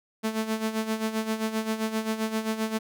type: tone with tremolo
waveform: sawtooth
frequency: 220 Hz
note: A3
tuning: in tune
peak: -20 dBFS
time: 0.23-2.79 s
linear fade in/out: 20 ms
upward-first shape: sine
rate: 7.6 Hz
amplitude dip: 70%
effects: none